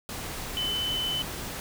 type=tone in noise; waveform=sine; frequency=3027 Hz; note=F#7; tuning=39 cents sharp; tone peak=-27 dBFS; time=0.57-1.22 s; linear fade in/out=0 ms; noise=pink; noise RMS=-36 dBFS; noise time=0.09-1.6 s; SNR=+6 dB; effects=none